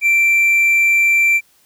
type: tone with hard clipping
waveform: triangle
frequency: 2349 Hz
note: D7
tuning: in tune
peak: -11 dBFS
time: 0.01-1.41 s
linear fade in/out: 50 ms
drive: 5 dB
effects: white hiss -55 dBFS RMS until 1.65 s